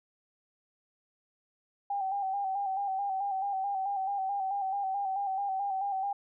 sine tone with vibrato, 784 Hz, G5, in tune, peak -29 dBFS, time 1.9-6.13 s, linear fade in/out 5 ms, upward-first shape square, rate 4.6 Hz, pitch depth 44 cents each way, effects none

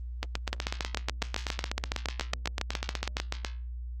two click trains, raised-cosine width 0.2 ms, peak -11 / -12 dBFS, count 20 / 27, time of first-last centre 0.53-3.169 / 0.23-3.448 s, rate 7.2 / 8.08 Hz, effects added 60 Hz sine -35 dBFS peak until 4 s + Opus 32 kbps

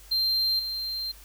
triangle tone with level steps, 4160 Hz, C8, 11 cents flat, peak -21 / -28 dBFS, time 0.11-1.12 s, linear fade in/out 10 ms, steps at 0.59 s, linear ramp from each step 5 ms, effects added 50 Hz sine -49 dBFS peak until 1.24 s + white hiss -52 dBFS RMS until 1.24 s

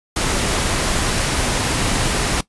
pink noise, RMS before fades -19 dBFS, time 0.16-2.41 s, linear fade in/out 5 ms, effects noise-tail reverb RT60 0.1 s tail -18 dB re dry + resampled to 24000 Hz

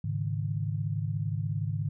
sine chord, Ab suspended fourth, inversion none, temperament equal with one note detuned, 104.97 / 138.59 / 155.56 Hz, Ab2 / Db3 / Eb3, +19 / 0 / 0 cents, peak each -31 / -34 / -33 dBFS, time 0.04-1.89 s, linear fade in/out 5 ms, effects none

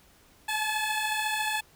15% pulse beating tone pair, 850 / 864 Hz, G#5 / A5, +40 / -32 cents, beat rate 14 Hz, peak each -27 / -22 dBFS, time 0.48-1.61 s, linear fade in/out 10 ms, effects pink hiss -59 dBFS RMS until 1.75 s

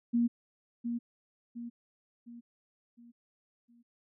sine tone with echo, 236.6 Hz, A#3, 26 cents sharp, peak -24 dBFS, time 0.13-0.28 s, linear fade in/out 20 ms, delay 710 ms, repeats 5, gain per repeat -7 dB, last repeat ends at 3.83 s, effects none

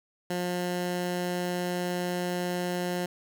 15% pulse tone, 178.1 Hz, F3, 34 cents sharp, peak -22 dBFS, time 0.3-3.06 s, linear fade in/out 5 ms, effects none

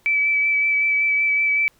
sine tone with vibrato, 2305 Hz, D7, 33 cents flat, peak -16 dBFS, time 0.06-1.68 s, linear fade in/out 0 ms, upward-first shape sine, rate 5.3 Hz, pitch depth 16 cents each way, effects pink hiss -59 dBFS RMS until 1.79 s

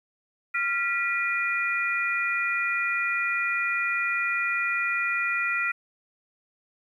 sine tone cluster, 1385 / 1950 / 2420 Hz, F6 / B6 / D#7, -15 / -23 / -49 cents, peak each -28 dBFS, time 0.54-5.72 s, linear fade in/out 10 ms, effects 10-bit

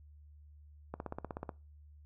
click train, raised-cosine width 1 ms, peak -25 dBFS, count 10, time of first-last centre 0.94-1.492 s, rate 16.3 Hz, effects noise-tail reverb RT60 0.3 s tail -22 dB re dry + added 74 Hz sine -54 dBFS peak until 2.05 s

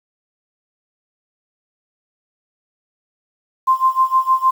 sine tone with tremolo, 1046.5 Hz, C6, in tune, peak -9 dBFS, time 3.67-4.51 s, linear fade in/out 10 ms, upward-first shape sine, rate 6.5 Hz, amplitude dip 90%, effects 7-bit

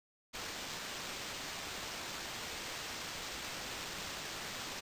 violet noise with sample-and-hold, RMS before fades -43 dBFS, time 0.33-4.81 s, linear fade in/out 20 ms, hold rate 11025 Hz, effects resampled to 32000 Hz

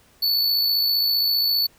square tone with amplitude modulation, 4458 Hz, C#8, 9 cents sharp, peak -17 dBFS, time 0.22-1.67 s, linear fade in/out 10 ms, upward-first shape sine, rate 55.1 Hz, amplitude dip 35%, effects pink hiss -56 dBFS RMS until 1.78 s

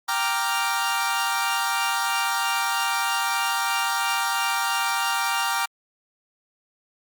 sawtooth chord, G minor seventh, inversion none, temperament equal, 784 / 932.3 / 1174.7 / 1396.9 Hz, G5 / Bb5 / D6 / F6, 0 / 0 / 0 / 0 cents, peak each -25 / -23 / -25 / -24 dBFS, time 0.08-5.66 s, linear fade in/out 10 ms, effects Opus 48 kbps

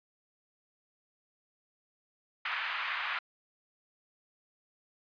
white band-pass noise, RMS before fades -35 dBFS, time 2.45-3.19 s, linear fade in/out 5 ms, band 1000 to 2600 Hz, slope 24 dB/octave, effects resampled to 11025 Hz

